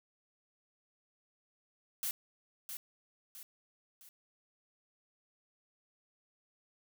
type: noise with echo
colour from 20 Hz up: blue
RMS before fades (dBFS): -36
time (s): 2.03-2.11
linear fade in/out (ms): 0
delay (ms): 660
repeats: 3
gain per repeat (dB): -7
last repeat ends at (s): 4.09
effects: none